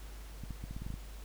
clicks, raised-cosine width 5 ms, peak -29 dBFS, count 9, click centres 0.437 / 0.507 / 0.64 / 0.71 / 0.765 / 0.82 / 0.865 / 0.904 / 0.941 s, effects added 50 Hz sine -44 dBFS peak until 1.24 s + pink hiss -55 dBFS RMS until 1.24 s

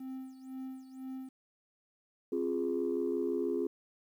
triangle tone with tremolo, 262 Hz, C4, 2 cents sharp, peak -36 dBFS, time 0-1.29 s, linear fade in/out 5 ms, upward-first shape sine, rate 2 Hz, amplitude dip 75%
sine chord, F minor, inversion second, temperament equal with one note detuned, 264.4 / 349.2 / 415.3 Hz, C4 / F4 / Ab4, +18 / 0 / 0 cents, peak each -35 / -33 / -33 dBFS, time 2.32-3.67 s, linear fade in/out 5 ms
effects tanh soft clip ceiling -23 dBFS + 11-bit

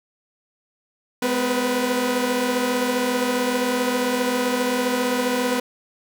sawtooth tone cluster, 210.2 / 251.9 / 488.6 / 516 Hz, G#3 / B3 / B4 / C5, +21 / +34 / -19 / -24 cents, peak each -28 / -19 / -20 / -27 dBFS, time 1.22-5.6 s, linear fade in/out 5 ms, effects none

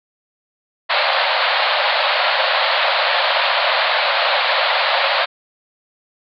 pink band-pass noise, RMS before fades -17 dBFS, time 0.89-5.26 s, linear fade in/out 20 ms, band 530 to 4500 Hz, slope 96 dB/octave, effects none

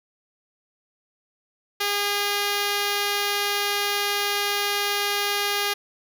5% pulse tone, 407.4 Hz, G#4, 33 cents flat, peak -11 dBFS, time 1.8-5.74 s, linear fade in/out 10 ms, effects none

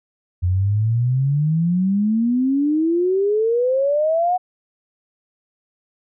sine exponential sweep, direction up, 87.31 to 740 Hz, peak -15 dBFS, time 0.42-4.38 s, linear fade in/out 20 ms, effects none

